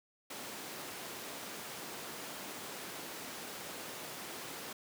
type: high-pass noise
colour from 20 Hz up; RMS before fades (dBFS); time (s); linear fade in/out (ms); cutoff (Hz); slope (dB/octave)
pink; -45; 0.3-4.73; 5; 250; 12
effects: none